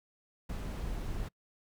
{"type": "noise with ADSR envelope", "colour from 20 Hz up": "brown", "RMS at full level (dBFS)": -34, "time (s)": [0.49, 1.29], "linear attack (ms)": 10, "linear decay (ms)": 4, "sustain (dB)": -3, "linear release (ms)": 16, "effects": ["noise-tail reverb RT60 0.1 s tail -26 dB re dry"]}